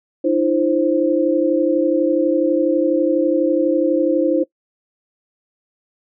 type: tone cluster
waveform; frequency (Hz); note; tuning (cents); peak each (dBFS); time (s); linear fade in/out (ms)
sine; 304.9 / 337 / 525; D#4 / E4 / C5; -35 / +38 / +6; -18; 0.24-4.44; 10
effects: noise-tail reverb RT60 0.1 s tail -22 dB re dry